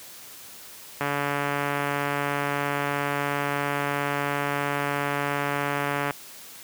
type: click train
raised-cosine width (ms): 0.5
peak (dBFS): -11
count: 730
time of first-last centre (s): 1.01-6.108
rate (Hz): 143
effects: white hiss -44 dBFS RMS until 6.63 s + high-pass 80 Hz 12 dB/octave